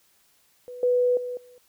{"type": "tone with level steps", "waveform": "sine", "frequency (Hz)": 493.9, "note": "B4", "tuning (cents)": 0, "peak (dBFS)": [-36, -18, -29, -48], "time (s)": [0.68, 1.58], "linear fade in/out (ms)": 0, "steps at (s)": [0.83, 1.17, 1.37], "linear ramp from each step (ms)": 2, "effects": ["white hiss -63 dBFS RMS until 1.68 s"]}